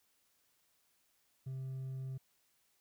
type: tone with hard clipping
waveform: sine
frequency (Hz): 132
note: C3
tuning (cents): +16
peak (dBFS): -40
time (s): 1.46-2.18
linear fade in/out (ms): 10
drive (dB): 2
effects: white hiss -75 dBFS RMS until 2.8 s